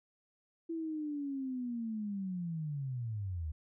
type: linear sweep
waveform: sine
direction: down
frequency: 333.7 to 73.5 Hz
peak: -35 dBFS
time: 0.69-3.52 s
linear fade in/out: 10 ms
effects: none